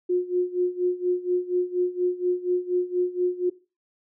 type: tone with tremolo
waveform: sine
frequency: 359.4 Hz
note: F4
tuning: 50 cents sharp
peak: -18 dBFS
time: 0.09-3.5 s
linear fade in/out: 10 ms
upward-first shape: sine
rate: 4.2 Hz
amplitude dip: 85%
effects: noise-tail reverb RT60 0.3 s tail -18 dB re dry